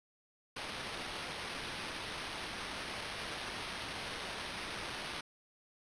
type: noise with sample-and-hold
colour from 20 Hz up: white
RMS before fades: -42 dBFS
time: 0.56-5.21 s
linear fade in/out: 5 ms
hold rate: 7350 Hz
effects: resampled to 22050 Hz